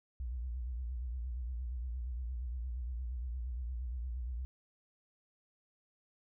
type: tone with vibrato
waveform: sine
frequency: 61.2 Hz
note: B1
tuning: 15 cents flat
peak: -36 dBFS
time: 0.2-4.45 s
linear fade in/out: 0 ms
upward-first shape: sine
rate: 8.6 Hz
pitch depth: 120 cents each way
effects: none